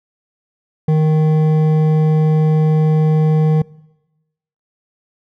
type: tone with hard clipping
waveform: sine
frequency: 155.56 Hz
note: D#3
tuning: in tune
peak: -12 dBFS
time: 0.88-3.62 s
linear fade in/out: 5 ms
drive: 9 dB
effects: noise-tail reverb RT60 1.0 s tail -23 dB re dry